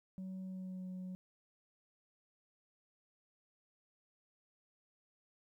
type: tone with pitch glide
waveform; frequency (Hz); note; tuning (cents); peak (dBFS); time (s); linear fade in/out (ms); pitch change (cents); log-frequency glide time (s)
sine; 187.9 to 184.35; F#3 to F#3; +27 to -6; -39; 0.18-1.15; 0; -33; 0.41-0.87
effects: tanh soft clip ceiling -41 dBFS + 13-bit